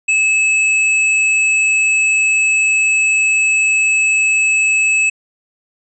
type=tone with hard clipping; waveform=sine; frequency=2598 Hz; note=E7; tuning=26 cents flat; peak=-12 dBFS; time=0.08-5.1 s; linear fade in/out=10 ms; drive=15 dB; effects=resampled to 24000 Hz